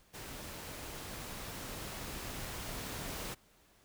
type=noise with level ramp; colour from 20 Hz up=pink; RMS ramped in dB=-46 to -41 dBFS; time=0.13-3.35 s; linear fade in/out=20 ms; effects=pink hiss -66 dBFS RMS until 3.84 s